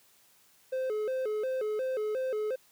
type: tone with vibrato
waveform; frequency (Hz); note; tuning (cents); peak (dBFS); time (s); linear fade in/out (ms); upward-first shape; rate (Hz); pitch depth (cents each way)
triangle; 471; A#4; +18; -27; 0.72-2.56; 10; square; 2.8; 170
effects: white hiss -63 dBFS RMS until 2.71 s + high-pass 80 Hz 12 dB/octave